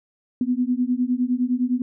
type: beating tone pair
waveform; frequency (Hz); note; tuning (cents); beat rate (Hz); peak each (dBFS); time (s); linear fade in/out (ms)
sine; 244.1 / 253.9; B3 / B3; -20 / +48; 9.8; -22; 0.41-1.82; 2
effects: none